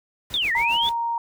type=noise with tremolo; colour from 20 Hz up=pink; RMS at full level=-38 dBFS; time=0.3-0.94 s; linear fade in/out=2 ms; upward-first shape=sine; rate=7.5 Hz; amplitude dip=90%
type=linear two-way sweep; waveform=sine; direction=down then up; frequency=3729 to 1797 to 3525 Hz; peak=-20 dBFS; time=0.34-0.89 s; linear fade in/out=0 ms; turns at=0.52 s
type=tone; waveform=sine; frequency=932.3 Hz; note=A#5; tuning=in tune; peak=-22 dBFS; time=0.55-1.18 s; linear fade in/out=2 ms
effects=none